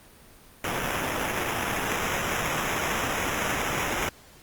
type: noise with sample-and-hold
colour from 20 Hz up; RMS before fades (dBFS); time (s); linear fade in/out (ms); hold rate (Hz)
white; -28; 0.64-4.09; 2; 4410
effects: pink hiss -52 dBFS RMS until 4.42 s + Opus 32 kbps